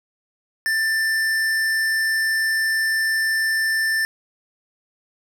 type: tone with hard clipping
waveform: triangle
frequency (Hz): 1777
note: A6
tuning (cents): +17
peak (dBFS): -20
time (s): 0.66-4.05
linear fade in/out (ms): 0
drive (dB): 17
effects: none